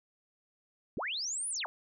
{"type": "linear two-way sweep", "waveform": "sine", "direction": "up then down", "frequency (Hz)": [109.8, 10170, 530], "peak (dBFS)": -33, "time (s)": [0.97, 1.66], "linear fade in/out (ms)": 0, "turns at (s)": 1.49, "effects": []}